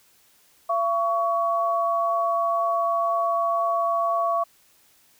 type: tone pair together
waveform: sine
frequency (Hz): 679 / 1123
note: F5 / C#6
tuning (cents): -49 / +22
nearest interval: major sixth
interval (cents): 871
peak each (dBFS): -23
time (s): 0.69-4.44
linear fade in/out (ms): 10
effects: white hiss -59 dBFS RMS until 5.19 s